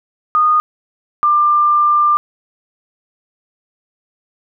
sine tone pair in turn, 1229 / 1191.9 Hz, D#6 / D6, -22 / +25 cents, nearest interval minor second, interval 53 cents, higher first, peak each -9 dBFS, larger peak neither, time 0.35-0.6 / 1.23-2.17 s, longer second, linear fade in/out 0 ms, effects none

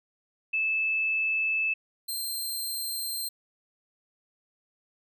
sine / 15% pulse tone pair in turn, 2620 / 4159 Hz, E7 / C8, -11 / -11 cents, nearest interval minor sixth, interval 800 cents, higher second, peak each -24 dBFS, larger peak neither, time 0.53-1.74 / 2.08-3.29 s, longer neither, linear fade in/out 10 ms, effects none

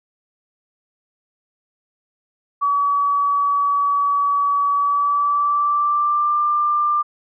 sine tone with pitch glide, 1139 to 1190.1 Hz, C#6 to D6, +47 to +23 cents, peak -15 dBFS, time 2.61-7.03 s, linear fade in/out 20 ms, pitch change +76 cents, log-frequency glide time 4.73-6.39 s, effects none

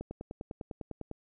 click train, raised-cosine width 2 ms, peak -26 dBFS, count 12, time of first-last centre 0.01-1.113 s, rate 9.97 Hz, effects none

